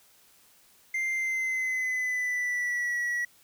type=tone with pitch glide; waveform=triangle; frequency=2093 to 1930.4 Hz; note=C7 to B6; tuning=0 to -40 cents; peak=-25 dBFS; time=0.94-3.25 s; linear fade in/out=5 ms; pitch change=-140 cents; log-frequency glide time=1.12-2.97 s; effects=white hiss -60 dBFS RMS until 3.43 s